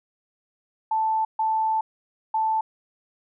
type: tone bursts at uneven times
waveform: sine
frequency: 880 Hz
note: A5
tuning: in tune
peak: -20 dBFS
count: 3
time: 0.91-1.25 / 1.39-1.81 / 2.34-2.61 s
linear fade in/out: 5 ms
effects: none